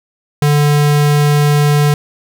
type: tone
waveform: square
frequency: 146.83 Hz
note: D3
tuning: in tune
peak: -9 dBFS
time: 0.42-1.94 s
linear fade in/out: 2 ms
effects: none